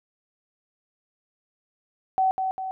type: tone with echo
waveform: sine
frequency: 758 Hz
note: F#5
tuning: 42 cents sharp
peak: -18 dBFS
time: 2.18-2.31 s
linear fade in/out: 0 ms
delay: 200 ms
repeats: 2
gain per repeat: -5 dB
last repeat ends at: 2.71 s
effects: none